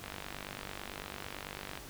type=click train; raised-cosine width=0.3 ms; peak=-24 dBFS; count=86; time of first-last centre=0.04-1.775 s; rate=49 Hz; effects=pink hiss -49 dBFS RMS until 1.89 s